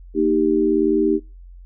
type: chord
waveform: sine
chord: Eb major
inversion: second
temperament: equal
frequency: 233.1 / 311.1 / 392 Hz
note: Bb3 / Eb4 / G4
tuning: 0 / 0 / 0 cents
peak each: -23 / -18 / -18 dBFS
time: 0.14-1.2 s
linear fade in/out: 50 ms
effects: noise-tail reverb RT60 0.3 s tail -25 dB re dry + added 44 Hz sine -38 dBFS peak until 1.65 s